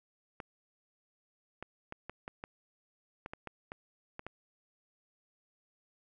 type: clicks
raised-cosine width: 0.5 ms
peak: -26 dBFS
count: 12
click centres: 0.402 / 1.626 / 1.924 / 2.096 / 2.279 / 2.439 / 3.261 / 3.335 / 3.473 / 3.719 / 4.194 / 4.266 s
effects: none